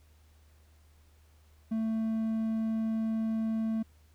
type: tone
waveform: triangle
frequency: 222.2 Hz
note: A3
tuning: 17 cents sharp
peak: -26 dBFS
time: 1.71-3.83 s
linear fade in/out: 10 ms
effects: added 76 Hz sine -58 dBFS peak until 4.14 s + pink hiss -68 dBFS RMS until 4.14 s

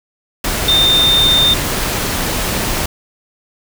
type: tone in noise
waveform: sine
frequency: 3621 Hz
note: A7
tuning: 49 cents sharp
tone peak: -9 dBFS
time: 0.68-1.54 s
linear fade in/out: 5 ms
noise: pink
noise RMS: -18 dBFS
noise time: 0.44-2.86 s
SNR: +6 dB
effects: none

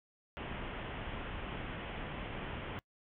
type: low-pass noise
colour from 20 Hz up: pink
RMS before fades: -42 dBFS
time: 0.37-2.79 s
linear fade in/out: 0 ms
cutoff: 3300 Hz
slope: 96 dB/octave
effects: noise-tail reverb RT60 0.1 s tail -24 dB re dry

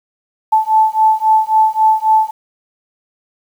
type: beating tone pair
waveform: sine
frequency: 872 / 875.7 Hz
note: A5 / A5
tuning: -16 / -8 cents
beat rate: 3.7 Hz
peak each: -12 dBFS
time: 0.52-2.31 s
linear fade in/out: 10 ms
effects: 7-bit

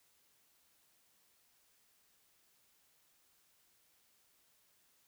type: silence
effects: white hiss -72 dBFS RMS until 5.07 s

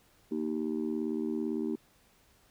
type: chord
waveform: sine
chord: Eb major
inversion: second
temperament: just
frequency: 233.3 / 311.1 / 388.9 Hz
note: Bb3 / Eb4 / G4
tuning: +2 / 0 / -14 cents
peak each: -33 / -33 / -35 dBFS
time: 0.31-1.76 s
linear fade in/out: 10 ms
effects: tanh soft clip ceiling -23 dBFS + pink hiss -65 dBFS RMS until 2.5 s

